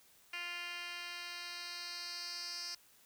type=tone with band-pass filter sweep; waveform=10% pulse; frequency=349.2 Hz; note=F4; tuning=in tune; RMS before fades=-44 dBFS; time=0.33-2.75 s; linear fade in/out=5 ms; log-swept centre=2800 to 5100 Hz; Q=3.8; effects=white hiss -65 dBFS RMS until 3.05 s